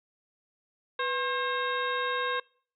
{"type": "harmonic tone with a mistuned harmonic", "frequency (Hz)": 535, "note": "C5", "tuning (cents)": 38, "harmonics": [1, 2, 3, 4, 5, 6, 7], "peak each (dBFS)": [-33, -31, -33, -41, -41, -47, -37], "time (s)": [0.99, 2.4], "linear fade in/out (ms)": 5, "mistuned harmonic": 1, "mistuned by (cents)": -130, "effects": ["noise-tail reverb RT60 0.5 s tail -25 dB re dry"]}